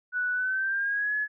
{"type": "tone with pitch glide", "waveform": "sine", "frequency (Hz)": [1480, 1700.1], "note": ["F#6", "G#6"], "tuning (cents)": [0, 40], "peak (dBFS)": -25, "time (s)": [0.12, 1.28], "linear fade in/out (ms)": 50, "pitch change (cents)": 240, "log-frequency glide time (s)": [0.33, 1.15], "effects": []}